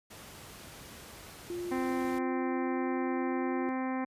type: noise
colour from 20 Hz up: pink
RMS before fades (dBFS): -48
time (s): 0.1-2.19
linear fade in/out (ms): 10
type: tone with vibrato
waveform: sine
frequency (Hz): 349.2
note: F4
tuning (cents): 0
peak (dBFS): -34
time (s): 1.5-3.69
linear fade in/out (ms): 0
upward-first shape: triangle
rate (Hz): 1.6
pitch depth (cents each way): 10
type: harmonic tone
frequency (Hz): 260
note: C4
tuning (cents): -11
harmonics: 1 / 2 / 3 / 4 / 5 / 6 / 7 / 8 / 9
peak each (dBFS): -32 / -41 / -39 / -41 / -49 / -50 / -46 / -48 / -51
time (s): 1.71-4.05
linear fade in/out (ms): 10
effects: high-pass 60 Hz 12 dB/octave + resampled to 32000 Hz